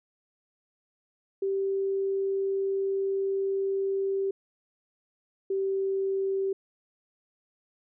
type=tone pair in turn; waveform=sine; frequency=390 / 387.8 Hz; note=G4 / G4; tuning=-9 / -19 cents; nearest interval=unison; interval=10 cents; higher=first; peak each=-25 dBFS; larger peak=neither; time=1.42-4.31 / 5.5-6.53 s; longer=first; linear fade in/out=5 ms; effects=none